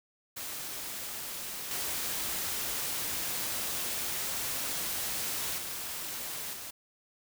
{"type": "noise with level steps", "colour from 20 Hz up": "white", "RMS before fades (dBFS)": [-39, -34, -38, -42], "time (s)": [0.36, 6.71], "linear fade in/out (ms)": 10, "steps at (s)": [1.71, 5.58, 6.53], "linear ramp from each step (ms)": 2, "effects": []}